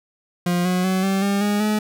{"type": "tone with pitch steps", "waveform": "40% pulse", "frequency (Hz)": [176.2, 181.78, 187.54, 193.48, 199.61, 205.9, 212.5], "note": ["F3", "F#3", "F#3", "G3", "G3", "G#3", "G#3"], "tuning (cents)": [16, -30, 24, -22, 32, -15, 40], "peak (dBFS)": -17, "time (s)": [0.46, 1.79], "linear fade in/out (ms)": 5, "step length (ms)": 190, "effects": []}